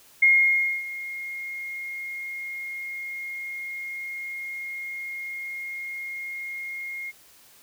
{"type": "tone with ADSR envelope", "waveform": "sine", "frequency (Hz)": 2142, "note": "C7", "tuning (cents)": 40, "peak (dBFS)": -13, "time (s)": [0.22, 7.12], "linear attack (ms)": 8, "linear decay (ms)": 600, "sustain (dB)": -18, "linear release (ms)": 29, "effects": ["white hiss -54 dBFS RMS until 7.62 s"]}